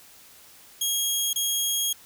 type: tone with dropouts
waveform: 15% pulse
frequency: 3276 Hz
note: G#7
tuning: 24 cents flat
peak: -16 dBFS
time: 0.81-1.93 s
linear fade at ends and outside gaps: 5 ms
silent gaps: 1.332-1.358 s
effects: white hiss -51 dBFS RMS until 2.05 s